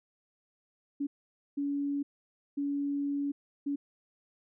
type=tone bursts at uneven times; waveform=sine; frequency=283.7 Hz; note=C#4; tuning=40 cents sharp; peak=-29 dBFS; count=4; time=1-1.07 / 1.57-2.03 / 2.57-3.32 / 3.66-3.76 s; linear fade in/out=10 ms; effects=none